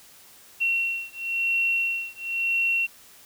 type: beating tone pair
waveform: sine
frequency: 2727 / 2727.97 Hz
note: F7 / F7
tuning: -42 / -41 cents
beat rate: 0.97 Hz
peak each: -26 dBFS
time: 0.6-2.87 s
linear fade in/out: 20 ms
effects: white hiss -51 dBFS RMS until 3.25 s